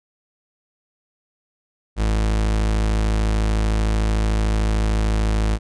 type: tone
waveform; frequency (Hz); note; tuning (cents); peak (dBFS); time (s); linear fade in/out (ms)
40% pulse; 53.5; A1; -48; -16; 1.96-5.59; 50
effects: resampled to 22050 Hz